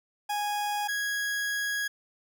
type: tone pair in turn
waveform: 40% pulse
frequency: 828 / 1656 Hz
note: G#5 / G#6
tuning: -5 / -5 cents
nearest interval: octave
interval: 1200 cents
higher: second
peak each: -27 / -27 dBFS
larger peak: neither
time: 0.29-0.88 / 0.88-1.88 s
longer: second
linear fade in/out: 10 ms
effects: none